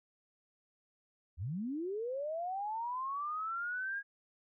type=linear sweep; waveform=sine; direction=up; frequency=69.3 to 1646 Hz; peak=-35 dBFS; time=1.37-4.03 s; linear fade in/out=50 ms; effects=none